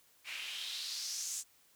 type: noise with band-pass filter sweep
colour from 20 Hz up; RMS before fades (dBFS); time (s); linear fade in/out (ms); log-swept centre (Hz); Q
white; -41; 0.24-1.44; 50; 2300 to 7500; 3.2
effects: white hiss -67 dBFS RMS until 1.75 s